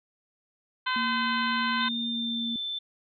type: harmonic tone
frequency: 511 Hz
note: C5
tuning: 41 cents flat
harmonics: 2 / 3 / 4 / 5 / 6 / 7 / 8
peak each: -29 / -30 / -36 / -38 / -35 / -38 / -38 dBFS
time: 0.86-1.89 s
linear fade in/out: 10 ms
type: tone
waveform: sine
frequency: 232.3 Hz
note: A#3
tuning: 6 cents flat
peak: -31 dBFS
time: 0.96-2.56 s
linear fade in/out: 2 ms
type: tone with pitch glide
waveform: sine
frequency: 3617 to 3536 Hz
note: A7 to A7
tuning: +47 to +8 cents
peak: -30 dBFS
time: 1.8-2.79 s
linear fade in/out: 10 ms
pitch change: -39 cents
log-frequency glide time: 1.98-2.53 s
effects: none